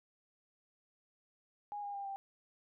sine tone with pitch steps, 824 / 811.2 / 798.7 / 786.3 Hz, G#5 / G#5 / G5 / G5, -14 / -41 / +32 / +5 cents, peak -39 dBFS, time 1.72-2.16 s, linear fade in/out 0 ms, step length 110 ms, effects none

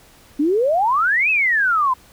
sine exponential two-way sweep, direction up then down, 277.2 to 2637 to 989 Hz, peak -14 dBFS, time 0.39-1.94 s, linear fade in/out 10 ms, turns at 1.3 s, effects pink hiss -49 dBFS RMS until 2.12 s

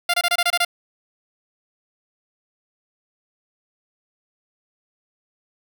10% pulse tone bursts, 698.5 Hz, F5, in tune, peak -8 dBFS, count 8, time 0.09-0.649 s, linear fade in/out 5 ms, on 48 ms, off 25 ms, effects none

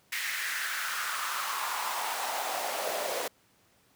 pink noise with high-pass filter sweep, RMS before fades -33 dBFS, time 0.12-3.28 s, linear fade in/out 5 ms, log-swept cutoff 2000 to 520 Hz, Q 3.5, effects pink hiss -65 dBFS RMS until 3.95 s + high-pass 100 Hz 12 dB/octave

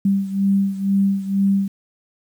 sine beating tone pair, 196 / 198.1 Hz, G3 / G3, 0 / +18 cents, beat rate 2.1 Hz, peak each -17 / -21 dBFS, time 0.05-1.68 s, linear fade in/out 5 ms, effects 8-bit

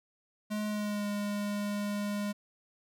square tone with pitch glide, 211.1 to 205.3 Hz, G#3 to G#3, +29 to -20 cents, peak -32 dBFS, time 0.5-2.33 s, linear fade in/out 20 ms, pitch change -49 cents, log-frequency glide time 0.67-1.07 s, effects none

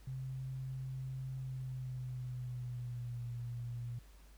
sine tone with pitch glide, 131.4 to 119.8 Hz, C3 to A#2, +8 to +48 cents, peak -39 dBFS, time 0.07-3.99 s, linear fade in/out 5 ms, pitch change -160 cents, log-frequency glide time 1.37-3.27 s, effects added 50 Hz sine -56 dBFS peak until 4.37 s + pink hiss -66 dBFS RMS until 4.37 s

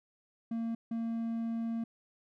triangle tone bursts at uneven times, 228.9 Hz, A#3, 31 cents flat, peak -30 dBFS, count 2, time 0.51-0.75 / 0.91-1.84 s, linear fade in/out 5 ms, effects none

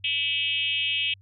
sine tone with frequency modulation, 2899 Hz, F#7, 36 cents flat, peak -23 dBFS, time 0.04-1.14 s, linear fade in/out 5 ms, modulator 304 Hz, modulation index 1.5, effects added 97 Hz sine -51 dBFS peak until 1.21 s

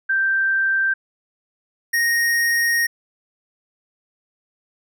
sine / square tone pair in turn, 1568 / 1864.7 Hz, G6 / A#6, 0 / 0 cents, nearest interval minor third, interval 300 cents, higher second, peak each -16 / -17 dBFS, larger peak first, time 0.09-0.94 / 1.93-2.87 s, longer second, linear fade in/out 10 ms, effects none

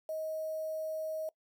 sine tone with quantisation, 630 Hz, D#5, 21 cents sharp, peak -34 dBFS, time 0.09-1.29 s, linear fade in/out 2 ms, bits 9, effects noise-tail reverb RT60 0.1 s tail -22 dB re dry

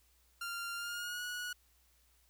sawtooth tone with pitch glide, 1391 to 1460.2 Hz, F6 to F#6, -7 to -23 cents, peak -35 dBFS, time 0.41-1.53 s, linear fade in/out 5 ms, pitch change +84 cents, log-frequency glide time 0.75-1.23 s, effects added 60 Hz sine -70 dBFS peak until 2.29 s + white hiss -71 dBFS RMS until 2.29 s

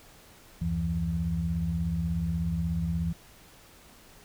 sine tone cluster, 73.9 / 90.5 / 167.7 Hz, D2 / F#2 / E3, +11 / -38 / +30 cents, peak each -32 / -35 / -28 dBFS, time 0.61-3.13 s, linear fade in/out 10 ms, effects pink hiss -54 dBFS RMS until 4.24 s

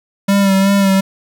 square tone with vibrato, 196 Hz, G3, in tune, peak -10 dBFS, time 0.28-1.01 s, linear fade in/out 10 ms, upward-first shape sine, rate 2.7 Hz, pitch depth 33 cents each way, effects 8-bit

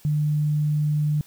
sine tone, 150 Hz, D3, 37 cents sharp, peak -19 dBFS, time 0.05-1.21 s, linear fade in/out 0 ms, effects white hiss -53 dBFS RMS until 1.26 s

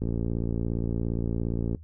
click train, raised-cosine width 3 ms, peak -16 dBFS, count 100, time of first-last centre 0.02-1.748 s, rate 57.3 Hz, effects noise-tail reverb RT60 0.1 s tail -17 dB re dry + added 80 Hz sine -43 dBFS peak until 1.83 s

